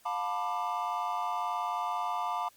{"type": "chord", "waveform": "triangle", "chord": "B half-diminished seventh", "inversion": "second", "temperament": "just", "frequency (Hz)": [711.2, 889, 987.8, 1185.3], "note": ["F5", "A5", "B5", "D6"], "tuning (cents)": [31, 18, 0, 16], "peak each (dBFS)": -34, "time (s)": [0.05, 2.49], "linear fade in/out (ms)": 10, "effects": ["white hiss -62 dBFS RMS until 2.56 s", "Opus 48 kbps"]}